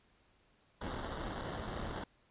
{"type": "noise with sample-and-hold", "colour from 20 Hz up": "pink", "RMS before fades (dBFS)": -41, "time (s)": [0.81, 2.04], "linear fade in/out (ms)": 5, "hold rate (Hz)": 2450, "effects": ["pink hiss -70 dBFS RMS until 2.3 s", "resampled to 8000 Hz"]}